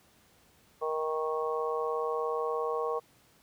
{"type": "harmonic tone", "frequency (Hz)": 156.9, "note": "D#3", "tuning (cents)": 15, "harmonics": [3, 4, 5, 6, 7], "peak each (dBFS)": [-31, -38, -39, -42, -35], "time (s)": [0.81, 3], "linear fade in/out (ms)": 20, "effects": ["pink hiss -63 dBFS RMS until 3.42 s", "high-pass 60 Hz 12 dB/octave"]}